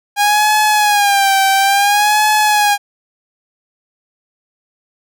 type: tone with vibrato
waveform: sawtooth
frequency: 814 Hz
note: G#5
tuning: 35 cents flat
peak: -6 dBFS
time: 0.16-2.78 s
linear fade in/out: 50 ms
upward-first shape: sine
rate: 0.58 Hz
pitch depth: 81 cents each way
effects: none